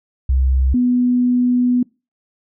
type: tone pair in turn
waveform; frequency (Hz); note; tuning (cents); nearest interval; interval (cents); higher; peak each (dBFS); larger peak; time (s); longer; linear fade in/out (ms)
sine; 65.41 / 247; C2 / B3; 0 / 0; octave + major seventh; 2300; second; -12; neither; 0.29-0.74 / 0.74-1.83; second; 5
effects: noise-tail reverb RT60 0.3 s tail -25 dB re dry